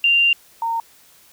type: tone pair in turn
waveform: sine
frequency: 2782 / 917.2 Hz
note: F7 / A#5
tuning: -7 / -28 cents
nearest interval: octave + perfect fifth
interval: 1921 cents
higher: first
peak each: -12 / -19 dBFS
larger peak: first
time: 0.04-0.33 / 0.62-0.8 s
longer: first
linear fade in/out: 2 ms
effects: white hiss -51 dBFS RMS until 1.32 s